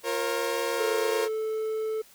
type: chord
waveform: sawtooth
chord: Bb minor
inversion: second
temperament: equal with one note detuned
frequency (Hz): 349.2 / 466.2 / 540.5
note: F4 / Bb4 / Db5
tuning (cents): 0 / 0 / -44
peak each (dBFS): -31 / -25 / -27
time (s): 0.03-1.29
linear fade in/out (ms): 50
type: tone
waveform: triangle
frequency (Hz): 437.6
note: A4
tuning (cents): -9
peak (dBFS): -25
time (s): 0.79-2.02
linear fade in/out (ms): 10
effects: white hiss -55 dBFS RMS until 2.14 s